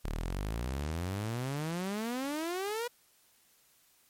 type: exponential sweep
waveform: sawtooth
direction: up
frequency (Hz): 35.17 to 492.7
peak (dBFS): -29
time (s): 0.04-2.88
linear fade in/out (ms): 10
effects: white hiss -66 dBFS RMS until 4.09 s + MP3 64 kbps